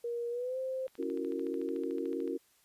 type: tone with pitch glide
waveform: sine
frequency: 473.3 to 522.1 Hz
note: A#4 to C5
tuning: +26 to -4 cents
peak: -33 dBFS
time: 0.04-0.87 s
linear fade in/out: 5 ms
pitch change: +170 cents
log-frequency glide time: 0.3-0.58 s
type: click train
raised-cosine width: 0.3 ms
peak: -38 dBFS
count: 20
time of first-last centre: 0.88-2.277 s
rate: 13.6 Hz
type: chord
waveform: sine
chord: F# dominant seventh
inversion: second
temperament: just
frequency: 277.5 / 333 / 370 / 462.5 Hz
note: C#4 / E4 / F#4 / A#4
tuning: +2 / +18 / 0 / -14 cents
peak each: -38 dBFS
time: 0.98-2.38 s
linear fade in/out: 20 ms
effects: white hiss -68 dBFS RMS until 2.64 s + resampled to 32000 Hz